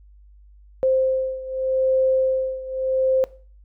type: beating tone pair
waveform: sine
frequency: 523.3 / 524.13 Hz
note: C5 / C5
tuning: 0 / +3 cents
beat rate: 0.83 Hz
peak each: -20 / -23 dBFS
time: 0.83-3.24 s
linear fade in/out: 0 ms
effects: noise-tail reverb RT60 0.4 s tail -19 dB re dry + added 50 Hz sine -46 dBFS peak until 3.64 s